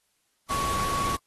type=tone in noise; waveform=sine; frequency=1120 Hz; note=C#6; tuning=18 cents sharp; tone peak=-26 dBFS; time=0.49-1.17 s; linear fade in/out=20 ms; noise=pink; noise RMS=-32 dBFS; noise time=0.49-1.17 s; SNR=+3 dB; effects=white hiss -72 dBFS RMS until 1.26 s + AAC 32 kbps